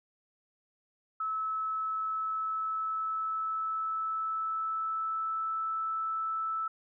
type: tone with pitch glide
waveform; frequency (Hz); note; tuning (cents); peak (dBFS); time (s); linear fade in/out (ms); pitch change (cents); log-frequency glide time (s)
sine; 1300 to 1315.1; E6 to E6; -24 to -4; -30; 1.2-6.68; 5; +20; 1.69-5.52
effects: none